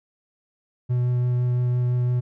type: tone with vibrato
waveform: triangle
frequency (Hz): 123.47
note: B2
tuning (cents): 0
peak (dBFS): -17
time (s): 0.89-2.21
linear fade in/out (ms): 20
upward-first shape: triangle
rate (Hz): 5.9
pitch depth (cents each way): 10
effects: none